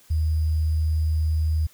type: tone with sample-and-hold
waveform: sine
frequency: 78.5 Hz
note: D#2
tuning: 16 cents sharp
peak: -19 dBFS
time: 0.1-1.67 s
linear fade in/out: 10 ms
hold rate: 4900 Hz
effects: white hiss -55 dBFS RMS until 1.73 s